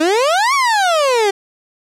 30% pulse exponential two-way sweep, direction up then down, 300 to 1154 to 385.4 Hz, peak -9 dBFS, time 0-1.31 s, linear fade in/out 10 ms, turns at 0.54 s, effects low-pass 8000 Hz 12 dB/octave + 8-bit

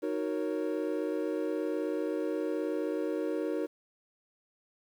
triangle chord, D# minor seventh, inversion none, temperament equal, 311.1 / 370 / 466.2 / 554.4 Hz, D#4 / F#4 / A#4 / C#5, 0 / 0 / 0 / 0 cents, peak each -32 / -34 / -33 / -36 dBFS, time 0.02-3.67 s, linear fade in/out 20 ms, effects 10-bit

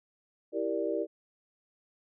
sine chord, E half-diminished seventh, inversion none, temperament equal, 329.6 / 392 / 466.2 / 587.3 Hz, E4 / G4 / Bb4 / D5, 0 / 0 / 0 / 0 cents, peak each -34 dBFS, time 0.52-1.07 s, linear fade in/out 50 ms, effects none

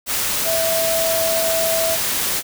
sine tone in noise, 656 Hz, E5, 9 cents flat, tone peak -19 dBFS, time 0.44-1.98 s, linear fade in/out 50 ms, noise white, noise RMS -21 dBFS, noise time 0.06-2.43 s, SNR -1 dB, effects none

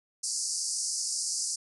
pink band-pass noise, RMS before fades -32 dBFS, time 0.23-1.56 s, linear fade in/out 10 ms, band 4700 to 10000 Hz, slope 96 dB/octave, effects none

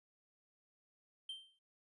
triangle tone with exponential decay, 3136 Hz, G7, in tune, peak -39 dBFS, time 1.29-1.59 s, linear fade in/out 5 ms, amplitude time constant 65 ms, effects resampled to 24000 Hz

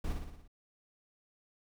brown noise with echo, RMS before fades -33 dBFS, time 0.04-0.13 s, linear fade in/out 5 ms, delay 58 ms, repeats 6, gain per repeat -4 dB, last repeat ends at 0.478 s, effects none

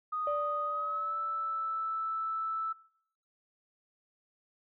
sine tone with pitch glide, 1243 to 1316.9 Hz, D#6 to E6, -2 to -2 cents, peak -31 dBFS, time 0.12-2.73 s, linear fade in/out 10 ms, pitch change +100 cents, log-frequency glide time 0.64-1.17 s
sine tone with exponential decay, 586 Hz, D5, 4 cents flat, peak -29 dBFS, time 0.27-2.07 s, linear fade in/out 2 ms, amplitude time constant 390 ms
effects noise-tail reverb RT60 0.7 s tail -23 dB re dry + tanh soft clip ceiling -20 dBFS

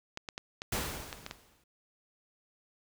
clicks, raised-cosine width 0.2 ms, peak -21 dBFS, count 8, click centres 0.174 / 0.288 / 0.379 / 0.619 / 0.764 / 1.128 / 1.264 / 1.311 s
pink noise with exponential decay, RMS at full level -31 dBFS, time 0.72-1.64 s, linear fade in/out 5 ms, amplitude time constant 200 ms
effects none

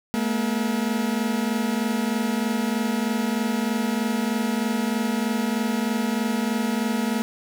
40% pulse tone pair together, 214.7 / 237.9 Hz, A3 / A#3, -42 / +35 cents, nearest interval major second, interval 177 cents, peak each -24 dBFS, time 0.14-7.22 s, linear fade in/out 0 ms, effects none

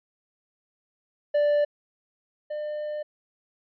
triangle tone pair in turn, 587 / 600.7 Hz, D5 / D5, -1 / +39 cents, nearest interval unison, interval 40 cents, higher second, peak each -17 / -27 dBFS, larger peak first, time 1.34-1.65 / 2.5-3.03 s, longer second, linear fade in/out 10 ms, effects resampled to 11025 Hz

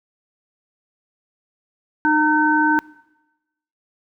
harmonic tone, 305.3 Hz, D#4, 33 cents flat, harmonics 1 / 3 / 5, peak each -18 / -18 / -18 dBFS, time 2.05-2.79 s, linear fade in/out 0 ms, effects noise-tail reverb RT60 1.0 s tail -22 dB re dry

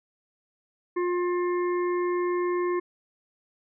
harmonic tone, 354.5 Hz, F4, 26 cents sharp, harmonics 1 / 3 / 5 / 6, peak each -24 / -32 / -41 / -42 dBFS, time 0.96-2.8 s, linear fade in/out 10 ms, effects none

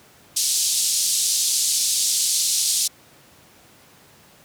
white band-pass noise, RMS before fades -21 dBFS, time 0.36-2.88 s, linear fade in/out 10 ms, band 3900 to 9600 Hz, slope 24 dB/octave, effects pink hiss -51 dBFS RMS until 4.44 s + high-pass 100 Hz 12 dB/octave

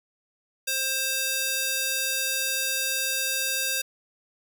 square tone with high-pass filter, 529 Hz, C5, 19 cents sharp, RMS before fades -27 dBFS, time 0.67-3.82 s, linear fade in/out 10 ms, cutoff 2500 Hz, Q 0.51, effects none

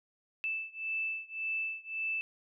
sine beating tone pair, 2637 / 2638.8 Hz, E7 / E7, 0 / +1 cents, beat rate 1.8 Hz, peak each -36 / -37 dBFS, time 0.44-2.21 s, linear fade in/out 0 ms, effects none

